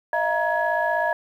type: tone cluster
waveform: sine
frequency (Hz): 627 / 683 / 944 / 1679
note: D#5 / F5 / A#5 / G#6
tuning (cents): +13 / -39 / +22 / +18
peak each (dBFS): -25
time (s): 0.13-1.13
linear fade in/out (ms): 2
effects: tanh soft clip ceiling -10 dBFS + 9-bit